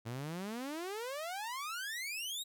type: exponential sweep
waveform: sawtooth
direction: up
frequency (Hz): 110.3 to 3889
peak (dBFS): -35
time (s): 0.05-2.44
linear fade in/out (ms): 20
effects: none